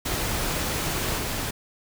pink noise with level steps, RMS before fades -27 / -29 dBFS, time 0.05-1.51 s, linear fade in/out 10 ms, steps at 1.17 s, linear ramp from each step 10 ms, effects none

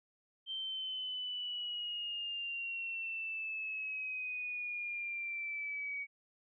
sine exponential sweep, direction down, 3136 to 2250 Hz, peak -37 dBFS, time 0.46-6.07 s, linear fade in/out 50 ms, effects none

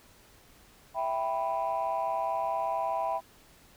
sine chord, E minor, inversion none, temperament equal, 659.3 / 784 / 987.8 Hz, E5 / G5 / B5, 0 / 0 / 0 cents, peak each -31 dBFS, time 0.94-3.21 s, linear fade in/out 50 ms, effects tanh soft clip ceiling -22 dBFS + pink hiss -58 dBFS RMS until 3.76 s

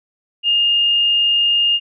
sine tone, 2829 Hz, F7, 22 cents sharp, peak -12 dBFS, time 0.43-1.8 s, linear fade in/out 50 ms, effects none

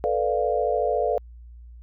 sine chord, B half-diminished seventh, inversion third, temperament equal, 440 / 493.9 / 587.3 / 698.5 Hz, A4 / B4 / D5 / F5, 0 / 0 / 0 / 0 cents, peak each -26 dBFS, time 0.04-1.18 s, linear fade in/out 0 ms, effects added 59 Hz sine -41 dBFS peak until 1.82 s

